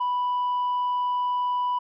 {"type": "tone with tanh clipping", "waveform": "sine", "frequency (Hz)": 987.8, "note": "B5", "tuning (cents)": 0, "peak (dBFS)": -23, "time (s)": [0, 1.79], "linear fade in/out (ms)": 10, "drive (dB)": 1, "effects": []}